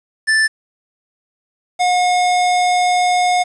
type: tone pair in turn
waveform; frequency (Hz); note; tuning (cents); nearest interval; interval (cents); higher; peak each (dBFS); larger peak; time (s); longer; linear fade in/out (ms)
square; 1760 / 721.4; A6 / F#5; 0 / -44; octave + minor third; 1544; first; -12 / -13; first; 0.27-0.48 / 1.79-3.44; second; 20
effects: resampled to 22050 Hz + 7-bit